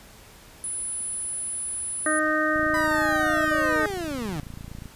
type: tone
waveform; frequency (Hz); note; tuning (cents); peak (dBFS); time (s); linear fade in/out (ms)
sine; 10030; D#9; +13; -28; 0.64-2.19; 0
type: harmonic tone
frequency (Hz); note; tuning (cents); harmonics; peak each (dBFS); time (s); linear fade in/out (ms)
308.8; D#4; -13; 1 / 2 / 4 / 5 / 6; -27 / -27 / -27 / -27 / -27; 2.06-3.86; 2
type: click train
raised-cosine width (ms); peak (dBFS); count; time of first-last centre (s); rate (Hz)
5; -26; 66; 2.56-4.857; 28.3
type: linear sweep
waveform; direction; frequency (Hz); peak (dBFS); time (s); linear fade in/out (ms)
30% pulse; down; 1004 to 140; -26; 2.74-4.4; 2
effects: pink hiss -49 dBFS RMS until 4.95 s + resampled to 32000 Hz